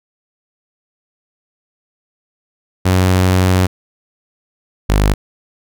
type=tone pair in turn; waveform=sawtooth; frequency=92.5 / 50.61 Hz; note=F#2 / G#1; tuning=0 / -44 cents; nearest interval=minor seventh; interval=1044 cents; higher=first; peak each=-6 dBFS; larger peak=neither; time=2.85-3.67 / 4.89-5.14 s; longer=first; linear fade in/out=10 ms; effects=none